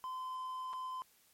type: tone with dropouts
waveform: triangle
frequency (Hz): 1027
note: C6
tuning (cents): -33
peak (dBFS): -37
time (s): 0.04-1.02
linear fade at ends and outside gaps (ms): 0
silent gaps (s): 0.731-0.735
effects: white hiss -68 dBFS RMS until 1.33 s + MP3 64 kbps